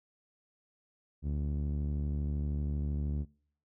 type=tone with low-pass filter; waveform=sawtooth; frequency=72.8 Hz; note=D2; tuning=15 cents flat; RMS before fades=-33 dBFS; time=1.22-3.26 s; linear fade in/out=50 ms; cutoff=220 Hz; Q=0.97; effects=noise-tail reverb RT60 0.6 s tail -26 dB re dry